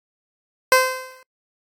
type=tone with exponential decay; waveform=15% pulse; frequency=516 Hz; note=C5; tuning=24 cents flat; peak=-3 dBFS; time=0.72-1.23 s; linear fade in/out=1 ms; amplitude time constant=110 ms; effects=noise-tail reverb RT60 0.1 s tail -25 dB re dry + AAC 48 kbps